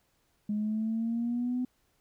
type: exponential sweep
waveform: sine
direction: up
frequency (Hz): 207.7 to 252.7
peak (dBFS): -27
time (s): 0.49-1.65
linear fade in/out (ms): 5
effects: tanh soft clip ceiling -23 dBFS + pink hiss -72 dBFS RMS until 2 s